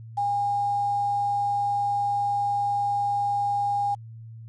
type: tone with quantisation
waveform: sine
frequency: 811 Hz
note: G#5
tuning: 41 cents flat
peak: -22 dBFS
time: 0.17-3.95 s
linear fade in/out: 10 ms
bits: 8
effects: added 113 Hz sine -39 dBFS peak until 4.48 s + resampled to 22050 Hz